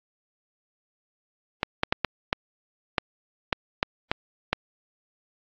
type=clicks; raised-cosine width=0.3 ms; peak=-5 dBFS; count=10; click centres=1.631 / 1.834 / 1.925 / 2.047 / 2.329 / 2.982 / 3.528 / 3.829 / 4.115 / 4.53 s; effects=low-pass 5000 Hz 12 dB/octave + AAC 48 kbps